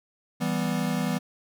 square chord, E minor, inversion none, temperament equal, 164.81 / 196 / 246.9 Hz, E3 / G3 / B3, 0 / 0 / 0 cents, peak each -30 dBFS, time 0.4-1.19 s, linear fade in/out 20 ms, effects none

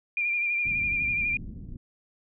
sine tone with vibrato, 2396 Hz, D7, 34 cents sharp, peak -24 dBFS, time 0.17-1.37 s, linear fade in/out 2 ms, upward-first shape sine, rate 12 Hz, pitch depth 35 cents each way
pink low-pass noise, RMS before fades -39 dBFS, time 0.65-1.77 s, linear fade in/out 5 ms, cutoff 260 Hz, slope 24 dB/octave
effects none

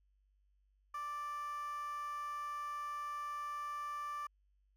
15% pulse tone with high-pass filter, 587.3 Hz, D5, in tune, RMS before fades -42 dBFS, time 0.94-4.27 s, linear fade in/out 5 ms, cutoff 1200 Hz, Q 8.7, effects added 49 Hz sine -70 dBFS peak until 4.76 s

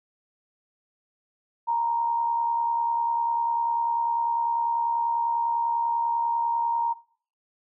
sine tone with amplitude modulation, 932.3 Hz, A#5, in tune, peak -20 dBFS, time 1.67-6.94 s, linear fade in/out 20 ms, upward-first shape sine, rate 70.1 Hz, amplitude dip 40%, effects noise-tail reverb RT60 0.5 s tail -20 dB re dry

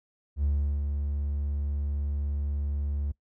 triangle tone with ADSR envelope, 71.9 Hz, D2, 36 cents flat, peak -20 dBFS, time 0.36-3.12 s, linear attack 76 ms, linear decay 370 ms, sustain -5 dB, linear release 10 ms, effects noise-tail reverb RT60 0.1 s tail -22 dB re dry + tanh soft clip ceiling -16 dBFS

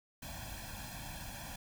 pink noise with comb filter, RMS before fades -45 dBFS, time 0.22-1.56 s, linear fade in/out 5 ms, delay 1.2 ms, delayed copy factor +1, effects none

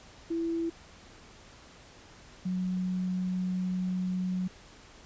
sine tone pair in turn, 332.4 / 183.67 Hz, E4 / F#3, +15 / -12 cents, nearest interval minor seventh, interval 1027 cents, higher first, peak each -28 dBFS, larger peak neither, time 0.3-0.7 / 2.45-4.48 s, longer second, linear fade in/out 10 ms, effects pink hiss -53 dBFS RMS until 5.05 s + resampled to 16000 Hz

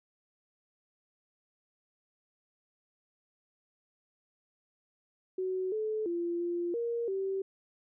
sine tone with pitch steps, 373.1 / 432.8 / 343.7 / 346.8 / 468.7 / 386.4 Hz, F#4 / A4 / F4 / F4 / A#4 / G4, +14 / -29 / -28 / -12 / +9 / -25 cents, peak -30 dBFS, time 5.38-7.42 s, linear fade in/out 5 ms, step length 340 ms, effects none

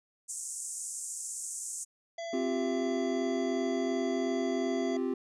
white band-pass noise, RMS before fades -39 dBFS, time 0.28-1.85 s, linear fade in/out 20 ms, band 6600 to 9000 Hz, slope 48 dB/octave
harmonic tone, 672 Hz, E5, 33 cents sharp, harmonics 1 / 3 / 5 / 7 / 9 / 10, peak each -36 / -46 / -50 / -53 / -55 / -56 dBFS, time 2.18-4.97 s, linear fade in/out 5 ms
triangle chord, C suspended fourth, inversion none, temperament equal, 261.6 / 349.2 / 392 Hz, C4 / F4 / G4, 0 / 0 / 0 cents, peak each -30 / -33 / -32 dBFS, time 2.33-5.14 s, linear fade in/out 5 ms
effects none

